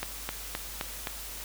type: click train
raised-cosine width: 0.3 ms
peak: -15 dBFS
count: 5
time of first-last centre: 0.03-1.072 s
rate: 3.84 Hz
effects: added 50 Hz sine -45 dBFS peak until 1.44 s + white hiss -41 dBFS RMS until 1.44 s